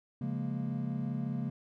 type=chord; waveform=triangle; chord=Bb minor seventh; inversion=first; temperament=equal; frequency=138.59 / 174.61 / 207.7 / 233.1 Hz; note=Db3 / F3 / Ab3 / Bb3; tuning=0 / 0 / 0 / 0 cents; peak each=-34 / -39 / -37 / -35 dBFS; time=0.21-1.5 s; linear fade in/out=5 ms; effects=none